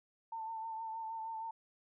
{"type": "tone with vibrato", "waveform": "sine", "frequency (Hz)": 895, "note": "A5", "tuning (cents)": 29, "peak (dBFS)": -39, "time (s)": [0.32, 1.51], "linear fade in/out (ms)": 5, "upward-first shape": "sine", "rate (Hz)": 6.4, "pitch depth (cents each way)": 30, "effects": []}